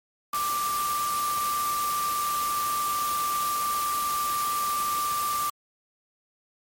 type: tone in noise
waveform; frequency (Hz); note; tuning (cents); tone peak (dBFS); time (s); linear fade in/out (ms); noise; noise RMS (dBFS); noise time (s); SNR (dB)
sine; 1179; D6; +6; -25; 0.33-5.5; 5; white; -33; 0.33-5.5; +5
effects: MP3 64 kbps